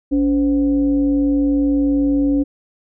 sine tone with frequency modulation, 283.2 Hz, C#4, 37 cents sharp, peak -13 dBFS, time 0.11-2.44 s, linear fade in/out 20 ms, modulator 232 Hz, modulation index 0.43, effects none

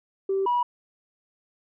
sine tone pair in turn, 388 / 971.2 Hz, G4 / B5, -18 / -29 cents, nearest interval octave + major third, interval 1589 cents, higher second, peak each -21 / -19 dBFS, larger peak second, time 0.29-0.46 / 0.46-0.63 s, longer neither, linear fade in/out 5 ms, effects tanh soft clip ceiling -17 dBFS

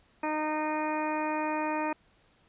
harmonic tone, 307.3 Hz, D#4, 21 cents flat, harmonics 1 / 2 / 3 / 4 / 5 / 6 / 7 / 8, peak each -33 / -35 / -32 / -40 / -44 / -42 / -48 / -40 dBFS, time 0.23-1.93 s, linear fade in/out 5 ms, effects pink hiss -65 dBFS RMS until 2.48 s + resampled to 8000 Hz

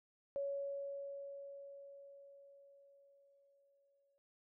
sine tone with exponential decay, 559 Hz, C#5, 14 cents sharp, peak -36 dBFS, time 0.36-4.18 s, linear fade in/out 0 ms, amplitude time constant 830 ms, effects none

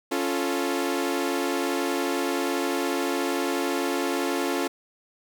sawtooth chord, Db augmented, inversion none, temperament equal, 277.2 / 349.2 / 440 Hz, Db4 / F4 / A4, 0 / 0 / 0 cents, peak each -24 / -24 / -27 dBFS, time 0.11-4.68 s, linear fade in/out 10 ms, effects none

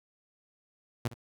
sawtooth tone with echo, 119.2 Hz, A#2, 39 cents sharp, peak -24 dBFS, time 1.05-1.08 s, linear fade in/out 5 ms, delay 61 ms, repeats 1, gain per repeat -15 dB, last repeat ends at 1.141 s, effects none

